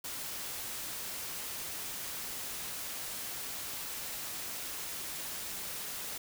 white noise, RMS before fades -40 dBFS, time 0.04-6.18 s, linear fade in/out 5 ms, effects none

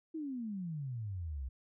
sine exponential sweep, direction down, 329.6 to 61.74 Hz, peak -37 dBFS, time 0.14-1.49 s, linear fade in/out 10 ms, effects none

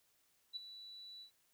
sine tone with ADSR envelope, 3951 Hz, B7, in tune, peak -38 dBFS, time 0.53-1.31 s, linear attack 32 ms, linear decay 14 ms, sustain -12 dB, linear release 97 ms, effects white hiss -75 dBFS RMS until 1.53 s

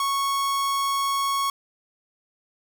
45% pulse tone, 1105 Hz, C#6, 6 cents flat, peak -22 dBFS, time 0-1.5 s, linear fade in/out 2 ms, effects none

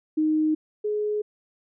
sine tone pair in turn, 310.1 / 420.7 Hz, D#4 / G#4, -6 / +22 cents, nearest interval perfect fourth, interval 528 cents, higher second, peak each -19 / -23 dBFS, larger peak first, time 0.17-0.55 / 0.84-1.22 s, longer neither, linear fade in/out 10 ms, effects none

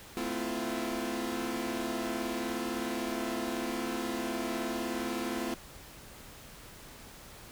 sawtooth chord, F major seventh, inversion first, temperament equal with one note detuned, 220 / 256.2 / 329.6 / 349.2 Hz, A3 / C4 / E4 / F4, 0 / -36 / 0 / 0 cents, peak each -35 / -33 / -35 / -34 dBFS, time 0.17-5.54 s, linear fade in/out 0 ms, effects pink hiss -50 dBFS RMS until 7.51 s

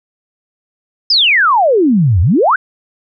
sine exponential two-way sweep, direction down then up, 5274 to 79.5 to 1625 Hz, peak -7 dBFS, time 1.1-2.56 s, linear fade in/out 5 ms, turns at 2.21 s, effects none

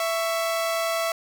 sawtooth tone pair together, 663 / 1115 Hz, E5 / C#6, +10 / +10 cents, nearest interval major sixth, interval 900 cents, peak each -20 / -28 dBFS, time 0-1.12 s, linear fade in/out 2 ms, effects none

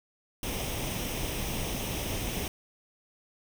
pink noise with comb filter, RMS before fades -33 dBFS, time 0.43-2.48 s, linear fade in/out 2 ms, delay 0.34 ms, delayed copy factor +0.55, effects none

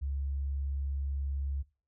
sine tone, 69.3 Hz, C#2, in tune, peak -31 dBFS, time 0.01-1.63 s, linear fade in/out 20 ms, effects noise-tail reverb RT60 0.4 s tail -21 dB re dry

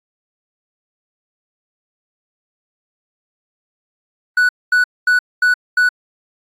triangle tone bursts, 1480 Hz, F#6, in tune, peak -8 dBFS, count 5, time 4.37-5.89 s, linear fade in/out 5 ms, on 120 ms, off 230 ms, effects AAC 64 kbps

